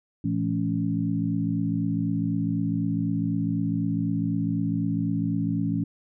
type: harmonic tone with a mistuned harmonic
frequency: 56 Hz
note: A1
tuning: 31 cents sharp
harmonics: 2 / 3 / 4 / 5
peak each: -30 / -27 / -30 / -28 dBFS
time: 0.24-5.84 s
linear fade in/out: 5 ms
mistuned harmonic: 4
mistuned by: -63 cents
effects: none